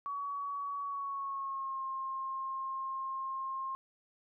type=tone with pitch glide; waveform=sine; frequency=1129 to 1065.6 Hz; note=C#6 to C6; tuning=+31 to +31 cents; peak=-35 dBFS; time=0.06-3.75 s; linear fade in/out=0 ms; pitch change=-100 cents; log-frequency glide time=0.81-1.84 s; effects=none